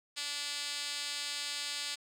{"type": "tone with band-pass filter", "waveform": "5% pulse", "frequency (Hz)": 290, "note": "D4", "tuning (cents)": -22, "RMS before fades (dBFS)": -38, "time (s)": [0.16, 1.96], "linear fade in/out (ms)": 20, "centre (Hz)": 5400, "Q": 3.4, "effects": []}